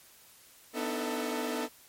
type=tone cluster; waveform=sawtooth; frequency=248.8 / 297.5 / 317.1 / 444.3 / 650 Hz; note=B3 / D4 / D#4 / A4 / E5; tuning=+13 / +22 / +33 / +17 / -24 cents; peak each=-32 / -35 / -37 / -32 / -37 dBFS; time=0.73-1.69 s; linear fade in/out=50 ms; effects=white hiss -57 dBFS RMS until 1.88 s + MP3 64 kbps